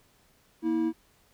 triangle tone pair together, 236.1 / 323.9 Hz, A#3 / E4, +22 / -30 cents, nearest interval perfect fourth, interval 548 cents, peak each -29 / -23 dBFS, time 0.62-0.93 s, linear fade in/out 50 ms, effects pink hiss -64 dBFS RMS until 1.33 s

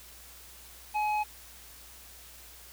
square tone with low-pass filter, 845 Hz, G#5, 30 cents sharp, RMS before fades -29 dBFS, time 0.94-1.24 s, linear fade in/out 20 ms, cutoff 1900 Hz, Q 7, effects added 60 Hz sine -56 dBFS peak until 2.72 s + white hiss -51 dBFS RMS until 2.72 s

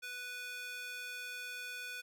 square tone with high-pass filter, 494.2 Hz, B4, 1 cent sharp, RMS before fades -44 dBFS, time 0.02-2.02 s, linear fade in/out 20 ms, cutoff 1900 Hz, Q 3, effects none

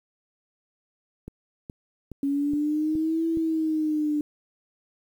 click train, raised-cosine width 3 ms, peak -24 dBFS, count 6, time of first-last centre 1.28-3.372 s, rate 2.39 Hz
sine linear two-way sweep, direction up then down, 277.2 to 329.6 to 295.6 Hz, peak -22 dBFS, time 2.23-4.21 s, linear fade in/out 2 ms, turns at 3.27 s
effects 9-bit

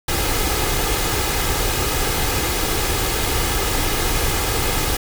pink noise with comb filter, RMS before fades -20 dBFS, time 0.08-4.97 s, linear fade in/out 5 ms, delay 2.4 ms, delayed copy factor +0.5, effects none

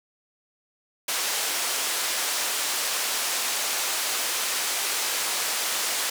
white band-pass noise, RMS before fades -27 dBFS, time 1.08-6.1 s, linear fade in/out 5 ms, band 450 to 9500 Hz, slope 12 dB/octave, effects none

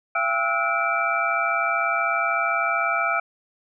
sine tone cluster, 679 / 792 / 1302 / 1438 / 2332 Hz, F5 / G5 / E6 / F#6 / D7, -49 / +18 / -22 / -50 / -13 cents, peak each -27 / -31 / -24 / -27 / -26 dBFS, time 0.15-3.2 s, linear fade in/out 5 ms, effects none

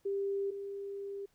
sine tone pair in turn, 396.2 / 398.2 Hz, G4 / G4, +18 / +27 cents, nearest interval unison, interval 9 cents, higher second, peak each -31 / -38 dBFS, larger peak first, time 0.05-0.51 / 0.51-1.26 s, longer second, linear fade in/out 10 ms, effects pink hiss -73 dBFS RMS until 1.34 s

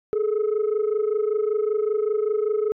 sine tone pair together, 417.9 / 443.1 Hz, G#4 / A4, +11 / +12 cents, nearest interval minor second, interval 101 cents, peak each -20 / -22 dBFS, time 0.13-2.72 s, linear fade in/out 0 ms, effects tanh soft clip ceiling -17 dBFS

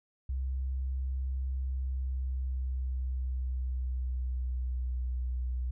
sine tone with pitch glide, 65.41 to 62.24 Hz, C2 to B1, 0 to +14 cents, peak -30 dBFS, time 0.29-5.71 s, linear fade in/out 5 ms, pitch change -86 cents, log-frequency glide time 1.56-5.01 s, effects none

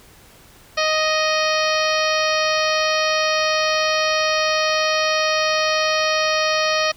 harmonic tone, 623 Hz, D#5, 2 cents sharp, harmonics 1 / 2 / 3 / 4 / 5 / 6 / 7 / 8 / 9, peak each -21 / -23 / -25 / -25 / -29 / -33 / -27 / -31 / -29 dBFS, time 0.77-6.92 s, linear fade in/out 10 ms, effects pink hiss -48 dBFS RMS until 6.96 s

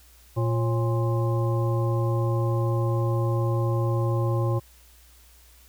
harmonic tone with a mistuned harmonic, 116.54 Hz, A#2, in tune, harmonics 1 / 3 / 5 / 7 / 9, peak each -22 / -30 / -32 / -38 / -35 dBFS, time 0.36-4.6 s, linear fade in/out 20 ms, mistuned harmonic 5, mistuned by -110 cents, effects added 60 Hz sine -53 dBFS peak until 5.68 s + white hiss -56 dBFS RMS until 5.68 s

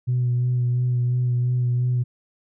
sine tone with vibrato, 123.47 Hz, B2, in tune, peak -17 dBFS, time 0.07-2.04 s, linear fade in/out 20 ms, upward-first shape sine, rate 2.9 Hz, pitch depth 20 cents each way, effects tanh soft clip ceiling -15 dBFS

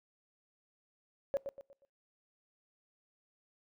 sine tone with echo, 554.4 Hz, C#5, in tune, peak -27 dBFS, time 1.34-1.37 s, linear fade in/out 0 ms, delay 120 ms, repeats 4, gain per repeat -9 dB, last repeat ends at 1.85 s, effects noise-tail reverb RT60 0.4 s tail -24 dB re dry + tanh soft clip ceiling -23 dBFS

